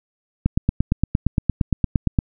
click train, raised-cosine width 5 ms, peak -4 dBFS, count 16, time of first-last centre 0.46-2.188 s, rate 8.68 Hz, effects none

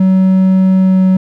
triangle tone with pitch glide, 188.4 to 187.31 Hz, F#3 to F#3, +32 to +22 cents, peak -4 dBFS, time 0-1.17 s, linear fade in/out 5 ms, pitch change -10 cents, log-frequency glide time 0.78-1.05 s, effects none

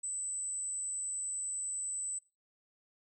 sine tone, 8010 Hz, B8, 23 cents sharp, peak -35 dBFS, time 0.03-2.19 s, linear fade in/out 10 ms, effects noise-tail reverb RT60 0.3 s tail -23 dB re dry

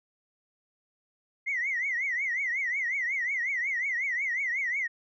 sine tone with vibrato, 2048 Hz, C7, 38 cents flat, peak -26 dBFS, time 1.46-4.88 s, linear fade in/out 20 ms, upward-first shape triangle, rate 5.5 Hz, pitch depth 190 cents each way, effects tanh soft clip ceiling -22 dBFS

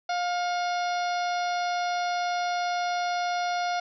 harmonic tone with a mistuned harmonic, 707 Hz, F5, 21 cents sharp, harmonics 1 / 2 / 3 / 4 / 5 / 6 / 7 / 8, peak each -26 / -34 / -39 / -45 / -42 / -42 / -44 / -44 dBFS, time 0.09-3.8 s, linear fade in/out 5 ms, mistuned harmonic 3, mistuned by +40 cents, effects none

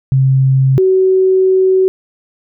sine tone pair in turn, 133.2 / 376.7 Hz, C3 / F#4, +31 / +31 cents, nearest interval octave + tritone, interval 1800 cents, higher second, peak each -7 dBFS, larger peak neither, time 0.12-0.78 / 0.78-1.88 s, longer second, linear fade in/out 0 ms, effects none

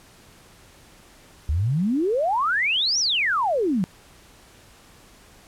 sine exponential two-way sweep, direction up then down, 69 to 6030 to 169.7 Hz, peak -19 dBFS, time 1.49-3.84 s, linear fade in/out 0 ms, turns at 2.99 s, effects pink hiss -51 dBFS RMS until 5.47 s + low-pass 12000 Hz 12 dB/octave

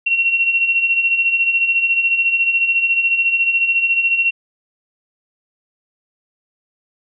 sine beating tone pair, 2720 / 2734 Hz, F7 / F7, -46 / -37 cents, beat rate 14 Hz, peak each -21 / -14 dBFS, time 0.06-4.31 s, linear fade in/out 10 ms, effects none

